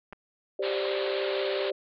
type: clicks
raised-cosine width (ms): 0.5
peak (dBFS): -28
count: 2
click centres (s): 0.126 / 0.131
type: chord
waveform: sine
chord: G suspended fourth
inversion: none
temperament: equal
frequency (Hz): 392 / 523.3 / 587.3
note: G4 / C5 / D5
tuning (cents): 0 / 0 / 0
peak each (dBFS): -30 / -33 / -32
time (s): 0.59-1.72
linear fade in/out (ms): 5
type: band-pass noise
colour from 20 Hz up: white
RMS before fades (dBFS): -36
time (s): 0.62-1.71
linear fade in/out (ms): 20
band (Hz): 330 to 4300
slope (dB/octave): 96
effects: none